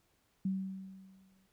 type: tone with exponential decay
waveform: sine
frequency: 190.9 Hz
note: G3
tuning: 46 cents flat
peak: -29 dBFS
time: 0.45-1.47 s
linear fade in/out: 5 ms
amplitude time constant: 220 ms
effects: pink hiss -74 dBFS RMS until 1.52 s